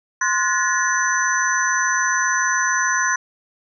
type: tone cluster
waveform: sine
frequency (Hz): 1040 / 1455 / 1711 / 1878 / 6030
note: C6 / F#6 / A6 / A#6 / F#8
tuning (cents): -11 / -29 / -49 / +12 / +32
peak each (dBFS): -22 / -23 / -22 / -27 / -24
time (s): 0.21-3.16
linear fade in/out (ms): 5
effects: none